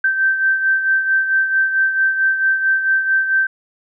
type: beating tone pair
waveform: sine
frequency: 1556 / 1560.5 Hz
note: G6 / G6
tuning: -13 / -8 cents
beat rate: 4.5 Hz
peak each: -14 / -22 dBFS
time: 0.04-3.47 s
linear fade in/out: 5 ms
effects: none